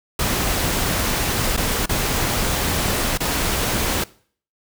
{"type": "noise with dropouts", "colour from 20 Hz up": "pink", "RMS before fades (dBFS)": -21, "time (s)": [0.19, 4.04], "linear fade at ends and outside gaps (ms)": 5, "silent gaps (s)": [[1.566, 1.574], [1.859, 1.892], [3.175, 3.203]], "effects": ["noise-tail reverb RT60 0.5 s tail -21 dB re dry"]}